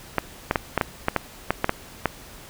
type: clicks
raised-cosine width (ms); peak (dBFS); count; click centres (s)
0.5; -4; 11; 0.183 / 0.511 / 0.558 / 0.777 / 0.812 / 1.084 / 1.163 / 1.506 / 1.644 / 1.694 / 2.057
effects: pink hiss -44 dBFS RMS until 2.49 s